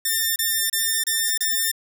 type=tone bursts; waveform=5% pulse; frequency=1799 Hz; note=A6; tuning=38 cents sharp; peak=-9 dBFS; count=5; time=0.05-1.716 s; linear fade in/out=5 ms; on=310 ms; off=29 ms; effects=none